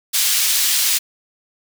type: high-pass noise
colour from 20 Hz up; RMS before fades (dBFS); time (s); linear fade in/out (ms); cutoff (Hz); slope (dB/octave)
pink; -17; 0.13-0.99; 20; 3500; 12
effects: none